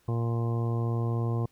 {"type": "harmonic tone", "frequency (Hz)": 116.54, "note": "A#2", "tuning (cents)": 0, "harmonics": [1, 2, 3, 4, 5, 6, 7, 8, 9], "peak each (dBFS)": [-26, -37, -37, -39, -47, -44, -47, -51, -43], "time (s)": [0.08, 1.46], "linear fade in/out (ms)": 5, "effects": ["pink hiss -66 dBFS RMS until 1.51 s"]}